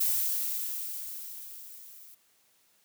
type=noise with level ramp; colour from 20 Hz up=violet; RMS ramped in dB=-26 to -52 dBFS; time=0-2.15 s; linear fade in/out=10 ms; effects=white hiss -67 dBFS RMS until 2.84 s + high-pass 100 Hz 12 dB/octave